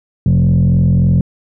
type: tone with frequency modulation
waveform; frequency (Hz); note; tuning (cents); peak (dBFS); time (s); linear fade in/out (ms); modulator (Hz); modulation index
sine; 132.7; C3; +25; -6; 0.26-1.21; 2; 43.4; 1.3
effects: tanh soft clip ceiling -6 dBFS